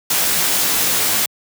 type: noise with comb filter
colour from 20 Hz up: white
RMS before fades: -17 dBFS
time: 0.1-1.26 s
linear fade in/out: 5 ms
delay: 17 ms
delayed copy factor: -0.85
effects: high-pass 100 Hz 12 dB/octave